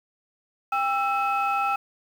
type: tone cluster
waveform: sine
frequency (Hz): 799 / 1331 / 2571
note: G5 / E6 / E7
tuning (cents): +33 / +16 / -44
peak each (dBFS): -24 / -24 / -30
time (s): 0.72-1.76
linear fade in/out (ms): 5
effects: tanh soft clip ceiling -15 dBFS + 8-bit